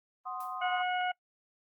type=chord; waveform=sine; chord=C diminished; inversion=second; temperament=equal; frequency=740 / 1046.5 / 1244.5 Hz; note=Gb5 / C6 / Eb6; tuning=0 / 0 / 0 cents; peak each=-40 dBFS; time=0.25-0.83 s; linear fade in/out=20 ms
type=noise with exponential decay; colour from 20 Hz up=blue; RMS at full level=-48 dBFS; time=0.4-0.62 s; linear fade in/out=5 ms; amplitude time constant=46 ms
type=harmonic tone; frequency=728 Hz; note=F#5; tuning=28 cents flat; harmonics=1 / 2 / 3 / 4; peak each=-30 / -36 / -40 / -42 dBFS; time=0.61-1.12 s; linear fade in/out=10 ms
effects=noise-tail reverb RT60 0.1 s tail -25 dB re dry + Opus 24 kbps